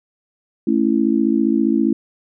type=chord; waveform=sine; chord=A major; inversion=none; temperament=just; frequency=220 / 275 / 330 Hz; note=A3 / C#4 / E4; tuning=0 / -14 / +2 cents; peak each=-18 dBFS; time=0.67-1.93 s; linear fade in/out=5 ms; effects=none